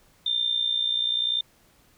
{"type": "tone with amplitude modulation", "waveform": "sine", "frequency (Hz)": 3600, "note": "A7", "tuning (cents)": 39, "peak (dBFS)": -19, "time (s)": [0.26, 1.41], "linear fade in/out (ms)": 5, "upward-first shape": "sine", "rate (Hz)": 60.5, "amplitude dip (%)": 75, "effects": ["pink hiss -60 dBFS RMS until 1.97 s"]}